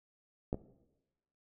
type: clicks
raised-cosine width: 2 ms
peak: -19 / -24 dBFS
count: 2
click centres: 0.529 / 0.544 s
effects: noise-tail reverb RT60 1.0 s tail -17 dB re dry